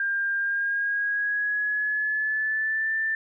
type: tone with pitch glide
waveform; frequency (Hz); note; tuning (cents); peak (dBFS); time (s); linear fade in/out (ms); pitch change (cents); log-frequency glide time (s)
sine; 1600 to 1775.3; G6 to A6; +35 to +15; -23; 0-3.15; 2; +180; 0.38-2.93
effects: none

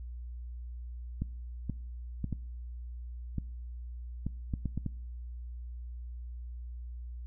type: clicks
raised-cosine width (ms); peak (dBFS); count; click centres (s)
5; -20; 10; 1.22 / 1.697 / 2.243 / 2.327 / 3.383 / 4.266 / 4.538 / 4.657 / 4.776 / 4.863
effects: noise-tail reverb RT60 0.7 s tail -23 dB re dry + added 60 Hz sine -39 dBFS peak until 7.26 s

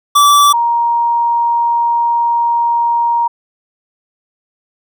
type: tone pair in turn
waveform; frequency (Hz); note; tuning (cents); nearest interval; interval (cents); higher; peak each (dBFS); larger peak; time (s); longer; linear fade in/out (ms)
square / sine; 1158 / 939.5; D6 / A#5; -25 / +13; major third; 362; first; -6 / -10; first; 0.15-0.53 / 0.53-3.28; second; 10
effects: none

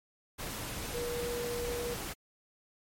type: tone in noise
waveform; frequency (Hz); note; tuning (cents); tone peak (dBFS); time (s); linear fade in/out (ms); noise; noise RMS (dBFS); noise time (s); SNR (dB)
sine; 480; B4; -49; -34; 0.93-1.95; 20; pink; -39; 0.38-2.14; +2
effects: MP3 64 kbps

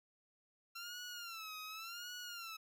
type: tone with vibrato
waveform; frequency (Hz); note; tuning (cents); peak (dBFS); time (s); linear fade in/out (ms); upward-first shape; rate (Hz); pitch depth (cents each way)
15% pulse; 1357; E6; +50; -39; 0.75-2.57; 10; sine; 0.89; 130
effects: none

